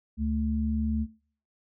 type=tone pair together; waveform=sine; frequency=73.42 / 220 Hz; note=D2 / A3; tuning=0 / 0 cents; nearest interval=octave + perfect fifth; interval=1900 cents; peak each=-28 / -28 dBFS; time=0.17-1.07 s; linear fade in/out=50 ms; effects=noise-tail reverb RT60 0.5 s tail -23 dB re dry